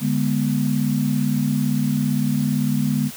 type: tone cluster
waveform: sine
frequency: 146.7 / 206.9 / 244.7 Hz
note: D3 / G#3 / B3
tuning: -2 / -6 / -16 cents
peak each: -22 dBFS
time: 0-3.11 s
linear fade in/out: 50 ms
effects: white hiss -37 dBFS RMS until 3.16 s